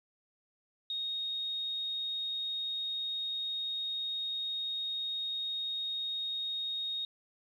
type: tone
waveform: sine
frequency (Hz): 3729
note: A#7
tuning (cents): 0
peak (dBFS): -33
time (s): 0.9-7.05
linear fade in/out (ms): 2
effects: 11-bit